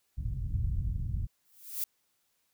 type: low-pass noise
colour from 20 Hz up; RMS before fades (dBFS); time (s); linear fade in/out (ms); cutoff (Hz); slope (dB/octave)
white; -32; 0.17-1.27; 20; 110; 24
type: noise with exponential growth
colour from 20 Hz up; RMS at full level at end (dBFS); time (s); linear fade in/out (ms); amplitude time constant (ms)
violet; -30; 1.45-1.84; 2; 83
effects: white hiss -75 dBFS RMS until 2.53 s